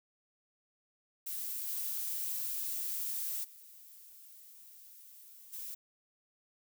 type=noise with level steps; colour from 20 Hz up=violet; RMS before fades=-39 / -37 / -55 / -43 dBFS; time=1.26-5.75 s; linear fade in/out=10 ms; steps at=1.67 / 3.43 / 5.52 s; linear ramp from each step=20 ms; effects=none